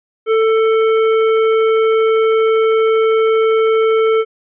sine tone with hard clipping, 443.7 Hz, A4, 14 cents sharp, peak -12 dBFS, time 0.26-4.25 s, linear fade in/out 50 ms, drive 12 dB, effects resampled to 8000 Hz

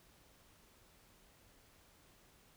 silence, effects pink hiss -66 dBFS RMS until 2.56 s

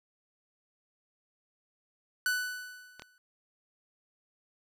45% pulse tone with exponential decay, 1491 Hz, F#6, 13 cents sharp, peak -25 dBFS, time 2.26-3.18 s, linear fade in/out 1 ms, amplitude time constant 200 ms
clicks, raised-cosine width 0.2 ms, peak -26 dBFS, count 2, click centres 2.996 / 3.021 s
effects none

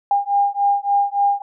sine beating tone pair, 804 / 807.5 Hz, G5 / G#5, +44 / -49 cents, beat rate 3.5 Hz, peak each -18 dBFS, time 0.11-1.42 s, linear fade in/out 2 ms, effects none

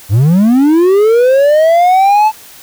triangle linear sweep, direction up, 90.7 to 880 Hz, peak -3 dBFS, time 0.09-2.32 s, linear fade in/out 50 ms, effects white hiss -36 dBFS RMS until 2.62 s

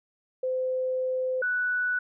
sine tone pair in turn, 514 / 1480.9 Hz, C5 / F#6, -31 / +1 cents, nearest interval octave + tritone, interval 1832 cents, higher second, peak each -25 / -24 dBFS, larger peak second, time 0.43-1.42 / 1.42-1.99 s, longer first, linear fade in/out 5 ms, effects none

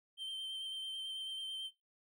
triangle tone with vibrato, 3124 Hz, G7, 7 cents flat, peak -38 dBFS, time 0.17-1.71 s, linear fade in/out 50 ms, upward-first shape triangle, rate 9.1 Hz, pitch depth 21 cents each way, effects noise-tail reverb RT60 0.2 s tail -17 dB re dry

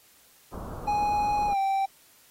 pink low-pass noise, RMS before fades -38 dBFS, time 0.52-1.54 s, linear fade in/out 10 ms, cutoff 1300 Hz, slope 48 dB/octave
triangle tone with pitch glide, 830.6 to 779.5 Hz, G#5 to G5, 0 to -10 cents, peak -21 dBFS, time 0.87-1.86 s, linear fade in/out 10 ms, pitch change -110 cents, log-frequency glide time 1.47-1.58 s
effects white hiss -58 dBFS RMS until 2.3 s + AAC 48 kbps

